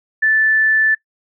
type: tone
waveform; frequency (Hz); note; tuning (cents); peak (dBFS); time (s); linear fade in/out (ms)
sine; 1755; A6; -5; -11; 0.22-0.95; 10
effects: noise-tail reverb RT60 0.1 s tail -20 dB re dry